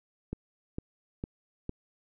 click train, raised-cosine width 3 ms, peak -21 dBFS, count 4, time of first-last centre 0.33-1.694 s, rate 2.2 Hz, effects none

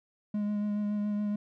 triangle tone with vibrato, 207.7 Hz, G#3, in tune, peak -26 dBFS, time 0.34-1.36 s, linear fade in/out 5 ms, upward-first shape sine, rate 7.1 Hz, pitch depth 16 cents each way, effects none

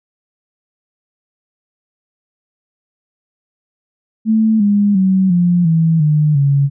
sine tone with pitch steps, 220 / 204.1 / 189.32 / 175.63 / 162.92 / 151.13 / 140.2 Hz, A3 / G#3 / F#3 / F3 / E3 / D3 / C#3, 0 / -30 / +40 / +10 / -20 / +50 / +20 cents, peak -9 dBFS, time 4.25-6.7 s, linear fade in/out 50 ms, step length 350 ms, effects none

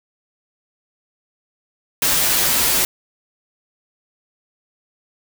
white noise with comb filter, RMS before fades -17 dBFS, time 2.02-2.85 s, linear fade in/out 2 ms, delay 9.7 ms, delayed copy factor -0.95, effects none

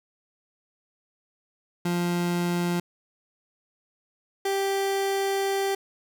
30% pulse tone pair in turn, 174.61 / 392 Hz, F3 / G4, 0 / 0 cents, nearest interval octave + major second, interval 1400 cents, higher second, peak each -21 dBFS, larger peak neither, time 1.85-2.8 / 4.45-5.75 s, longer second, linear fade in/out 5 ms, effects none

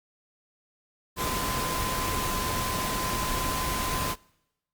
sine tone in noise, 1027 Hz, C6, 33 cents flat, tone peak -32 dBFS, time 1.16-4.16 s, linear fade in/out 50 ms, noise pink, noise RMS -30 dBFS, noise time 1.16-4.16 s, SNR -5 dB, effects noise-tail reverb RT60 0.9 s tail -25 dB re dry + Opus 48 kbps

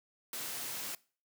white high-pass noise, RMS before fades -40 dBFS, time 0.33-0.95 s, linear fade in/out 2 ms, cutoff 110 Hz, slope 48 dB/octave, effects noise-tail reverb RT60 0.4 s tail -22 dB re dry

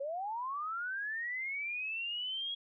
sine linear sweep, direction up, 532 to 3322 Hz, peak -35 dBFS, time 0-2.55 s, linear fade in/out 10 ms, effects none

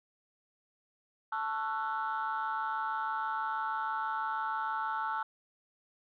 sine chord, F# minor seventh, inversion first, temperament equal with one note detuned, 880 / 1108.7 / 1333.8 / 1480 Hz, A5 / C#6 / E6 / F#6, 0 / 0 / +20 / 0 cents, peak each -34 / -39 / -35 / -39 dBFS, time 1.32-5.23 s, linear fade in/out 5 ms, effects tanh soft clip ceiling -25 dBFS

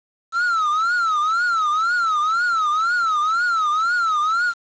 triangle tone with vibrato, 1318.5 Hz, E6, in tune, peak -15 dBFS, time 0.32-4.54 s, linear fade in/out 50 ms, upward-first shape triangle, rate 2 Hz, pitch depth 190 cents each way, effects resampled to 16000 Hz + 7-bit

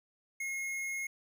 triangle tone with hard clipping, 2158 Hz, C#7, 47 cents flat, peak -36 dBFS, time 0.4-1.07 s, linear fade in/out 5 ms, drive 17 dB, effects none

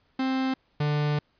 45% pulse tone pair in turn, 262.8 / 148.17 Hz, C4 / D3, +8 / +16 cents, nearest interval minor seventh, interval 992 cents, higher first, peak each -24 / -23 dBFS, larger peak second, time 0.19-0.54 / 0.8-1.19 s, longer second, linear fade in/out 5 ms, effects pink hiss -68 dBFS RMS until 1.39 s + resampled to 11025 Hz

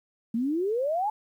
sine exponential sweep, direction up, 220 to 878 Hz, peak -24 dBFS, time 0.34-1.1 s, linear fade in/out 5 ms, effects 10-bit

